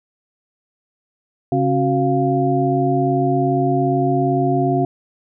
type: tone cluster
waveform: sine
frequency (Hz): 138.1 / 272.1 / 369.6 / 698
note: C#3 / C#4 / F#4 / F5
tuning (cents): -6 / -32 / -2 / -1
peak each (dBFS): -20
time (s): 1.52-4.85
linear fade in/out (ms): 2
effects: none